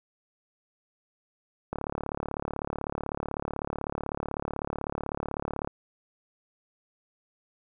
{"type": "click train", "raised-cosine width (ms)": 1, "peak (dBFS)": -17, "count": 143, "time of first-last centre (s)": [1.73, 5.674], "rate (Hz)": 36, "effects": []}